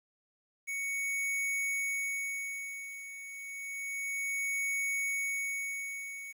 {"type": "tone with tremolo", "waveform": "square", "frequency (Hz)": 2227, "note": "C#7", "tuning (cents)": 7, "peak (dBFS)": -31, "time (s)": [0.67, 6.33], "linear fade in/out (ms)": 20, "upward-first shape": "sine", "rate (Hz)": 0.3, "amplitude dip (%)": 75, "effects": ["10-bit"]}